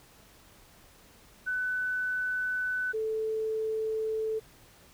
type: tone pair in turn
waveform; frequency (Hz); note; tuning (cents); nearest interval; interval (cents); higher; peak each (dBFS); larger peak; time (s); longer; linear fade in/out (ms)
sine; 1500 / 438.9; F#6 / A4; +23 / -4; octave + major sixth; 2127; first; -28; neither; 1.46-2.93 / 2.93-4.4; neither; 20
effects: pink hiss -57 dBFS RMS until 4.93 s